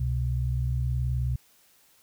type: tone pair together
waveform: sine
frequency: 66.5 / 125.6 Hz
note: C2 / B2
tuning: +29 / +30 cents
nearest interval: major seventh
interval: 1101 cents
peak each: -27 dBFS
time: 0-1.36 s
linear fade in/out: 5 ms
effects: white hiss -61 dBFS RMS until 2.02 s